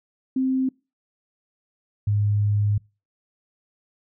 sine tone pair in turn, 261.6 / 103.46 Hz, C4 / G#2, 0 / -6 cents, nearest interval octave + major third, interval 1606 cents, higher first, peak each -19 / -18 dBFS, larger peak second, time 0.36-0.69 / 2.07-2.78 s, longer second, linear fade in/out 5 ms, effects noise-tail reverb RT60 0.3 s tail -26 dB re dry

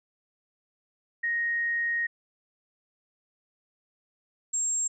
sine tone pair in turn, 1870 / 7480 Hz, A#6 / A#8, +5 / +5 cents, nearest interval 2 octaves, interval 2400 cents, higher second, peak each -25 dBFS, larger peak neither, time 1.23-2.07 / 4.53-4.88 s, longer first, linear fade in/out 10 ms, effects none

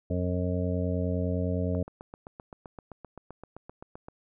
harmonic tone, 89.9 Hz, F#2, 49 cents flat, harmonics 1 / 2 / 3 / 5 / 6 / 7, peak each -29 / -32 / -34 / -36 / -37 / -37 dBFS, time 0.1-1.83 s, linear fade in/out 5 ms
click train, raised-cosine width 1 ms, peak -28 dBFS, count 19, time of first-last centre 1.75-4.085 s, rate 7.71 Hz
effects none

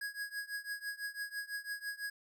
square tone with tremolo, 1657 Hz, G#6, 4 cents flat, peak -36 dBFS, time 0.01-2.1 s, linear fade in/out 5 ms, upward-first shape triangle, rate 6 Hz, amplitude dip 95%, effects none

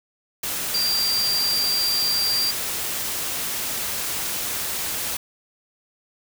sine tone in noise, 4729 Hz, D8, 11 cents sharp, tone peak -20 dBFS, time 0.74-2.51 s, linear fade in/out 5 ms, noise white, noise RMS -27 dBFS, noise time 0.43-5.17 s, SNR +4 dB, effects none

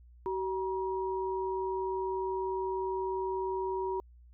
sine tone pair together, 380 / 954.2 Hz, F#4 / A#5, +46 / +40 cents, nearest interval octave + major third, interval 1594 cents, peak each -32 / -35 dBFS, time 0.26-4 s, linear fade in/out 0 ms, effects added 60 Hz sine -53 dBFS peak until 4.33 s

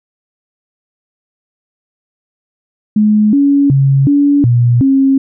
sine tone with pitch steps, 211.9 / 281.8 / 136.9 / 285.7 / 120.3 / 270.1 Hz, G#3 / C#4 / C#3 / D4 / B2 / C#4, +35 / +29 / -21 / -48 / -45 / -45 cents, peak -6 dBFS, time 2.96-5.18 s, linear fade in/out 5 ms, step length 370 ms, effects none

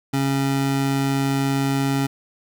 square tone pair together, 136.9 / 273.8 Hz, C#3 / C#4, -21 / -21 cents, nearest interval octave, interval 1200 cents, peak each -23 / -22 dBFS, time 0.13-2.07 s, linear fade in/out 10 ms, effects none

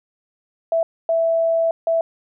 sine tone bursts at uneven times, 660 Hz, E5, 2 cents sharp, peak -15 dBFS, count 3, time 0.72-0.83 / 1.09-1.71 / 1.87-2.01 s, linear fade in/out 2 ms, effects none

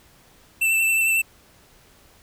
square tone with vibrato, 2666 Hz, E7, 19 cents sharp, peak -18 dBFS, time 0.61-1.22 s, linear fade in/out 10 ms, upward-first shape triangle, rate 11 Hz, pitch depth 25 cents each way, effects pink hiss -54 dBFS RMS until 2.22 s

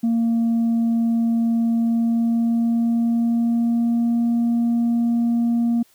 sine tone with pitch glide, 230.5 to 234.7 Hz, A#3 to A#3, -19 to +12 cents, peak -14 dBFS, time 0.03-5.83 s, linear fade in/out 10 ms, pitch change +31 cents, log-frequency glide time 1.74-4.24 s, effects tanh soft clip ceiling -15 dBFS + white hiss -57 dBFS RMS until 5.94 s

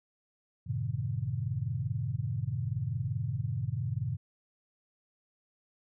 sine chord, F# diminished seventh, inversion none, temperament equal, 92.5 / 110 / 130.81 / 155.56 Hz, F#2 / A2 / C3 / Eb3, 0 / 0 / 0 / 0 cents, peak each -39 / -34 / -34 / -39 dBFS, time 0.66-4.17 s, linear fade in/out 20 ms, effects none

